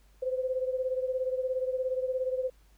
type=beating tone pair; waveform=sine; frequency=511 / 528 Hz; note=C5 / C5; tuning=-41 / +16 cents; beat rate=17 Hz; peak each=-29 / -34 dBFS; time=0.22-2.5 s; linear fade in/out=10 ms; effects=added 50 Hz sine -58 dBFS peak until 2.77 s + pink hiss -67 dBFS RMS until 2.77 s